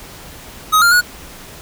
square tone with pitch steps, 1262 / 1397 / 1455 Hz, D#6 / F6 / F#6, +24 / 0 / -29 cents, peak -9 dBFS, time 0.72-1.014 s, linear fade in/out 20 ms, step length 98 ms, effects pink hiss -36 dBFS RMS until 1.61 s

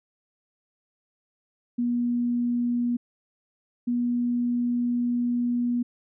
sine tone pair in turn, 240.9 / 241.8 Hz, B3 / B3, -43 / -36 cents, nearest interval unison, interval 7 cents, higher second, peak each -22 dBFS, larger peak neither, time 1.78-2.97 / 3.87-5.83 s, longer second, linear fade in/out 10 ms, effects none

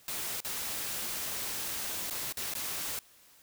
white noise with dropouts, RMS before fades -36 dBFS, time 0.08-2.99 s, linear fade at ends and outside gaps 1 ms, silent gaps 0.404-0.447 / 2.1-2.108 / 2.324-2.371 / 2.538-2.551 s, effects white hiss -60 dBFS RMS until 3.42 s

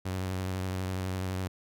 sawtooth tone with vibrato, 93.3 Hz, F#2, 15 cents sharp, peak -27 dBFS, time 0.05-1.48 s, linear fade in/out 10 ms, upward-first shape triangle, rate 12 Hz, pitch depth 34 cents each way, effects none

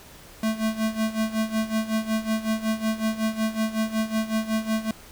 square tone with tremolo, 220 Hz, A3, in tune, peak -21 dBFS, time 0.43-4.91 s, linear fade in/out 2 ms, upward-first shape sine, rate 5.4 Hz, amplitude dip 80%, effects pink hiss -47 dBFS RMS until 5.11 s

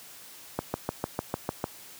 click train, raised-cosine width 1 ms, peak -13 dBFS, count 8, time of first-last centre 0.59-1.641 s, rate 6.66 Hz, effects white hiss -48 dBFS RMS until 1.99 s + high-pass 80 Hz 12 dB/octave

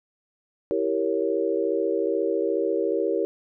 sine chord, E diminished seventh, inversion none, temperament equal, 329.6 / 392 / 466.2 / 554.4 Hz, E4 / G4 / Bb4 / Db5, 0 / 0 / 0 / 0 cents, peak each -28 / -26 / -26 / -29 dBFS, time 0.71-3.25 s, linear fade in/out 0 ms, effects none

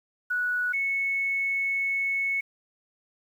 sine tone pair in turn, 1471 / 2204 Hz, F#6 / C#7, -11 / -11 cents, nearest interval perfect fifth, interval 700 cents, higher second, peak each -24 dBFS, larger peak neither, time 0.3-0.73 / 0.73-2.41 s, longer second, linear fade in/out 10 ms, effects 9-bit

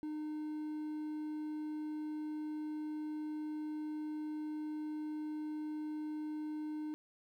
triangle tone, 305.1 Hz, D#4, 34 cents flat, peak -36 dBFS, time 0.03-6.94 s, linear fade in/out 0 ms, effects 12-bit

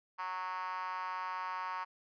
5% pulse tone with high-pass filter, 184.5 Hz, F#3, 5 cents flat, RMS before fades -39 dBFS, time 0.18-1.85 s, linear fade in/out 20 ms, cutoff 1000 Hz, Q 8.1, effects resampled to 11025 Hz

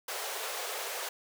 pink high-pass noise, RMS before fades -37 dBFS, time 0.08-1.09 s, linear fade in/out 5 ms, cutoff 420 Hz, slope 48 dB/octave, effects none

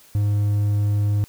triangle tone, 103.1 Hz, G#2, 12 cents flat, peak -15 dBFS, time 0.15-1.24 s, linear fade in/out 0 ms, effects white hiss -51 dBFS RMS until 1.28 s

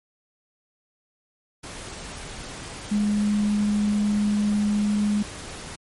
sine tone in noise, 207.7 Hz, G#3, in tune, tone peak -19 dBFS, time 2.91-5.23 s, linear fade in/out 10 ms, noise pink, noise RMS -37 dBFS, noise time 1.63-5.76 s, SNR +15 dB, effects MP3 48 kbps

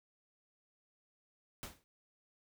pink noise with exponential decay, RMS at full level -41 dBFS, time 1.63-1.84 s, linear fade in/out 0 ms, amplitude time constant 44 ms, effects none

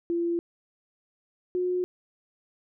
sine tone pair in turn, 341.4 / 361.7 Hz, F4 / F#4, -39 / -39 cents, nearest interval minor second, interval 100 cents, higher second, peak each -24 dBFS, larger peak neither, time 0.1-0.39 / 1.55-1.84 s, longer neither, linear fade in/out 0 ms, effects none

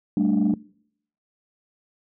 sine chord, G suspended second, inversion none, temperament equal, 196 / 220 / 293.7 Hz, G3 / A3 / D4, 0 / 0 / 0 cents, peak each -21 dBFS, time 0.17-0.54 s, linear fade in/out 2 ms, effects noise-tail reverb RT60 0.7 s tail -25 dB re dry + tanh soft clip ceiling -13 dBFS

